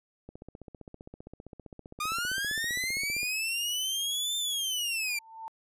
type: click train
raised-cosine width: 2 ms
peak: -31 dBFS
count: 46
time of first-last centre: 0.29-3.231 s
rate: 15.3 Hz
type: linear two-way sweep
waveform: sawtooth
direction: up then down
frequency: 1200 to 3589 to 2330 Hz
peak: -26 dBFS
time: 2-5.19 s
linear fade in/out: 5 ms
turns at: 4.37 s
type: tone with exponential growth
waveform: sine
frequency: 894 Hz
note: A5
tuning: 27 cents sharp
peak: -35 dBFS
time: 4.92-5.48 s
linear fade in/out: 0 ms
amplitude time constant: 120 ms
effects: resampled to 32000 Hz